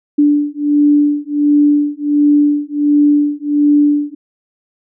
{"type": "beating tone pair", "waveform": "sine", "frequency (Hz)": [291.9, 293.3], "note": ["D4", "D4"], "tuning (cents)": [-10, -2], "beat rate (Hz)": 1.4, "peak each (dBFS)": -12, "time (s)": [0.18, 4.15], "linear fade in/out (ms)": 10, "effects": []}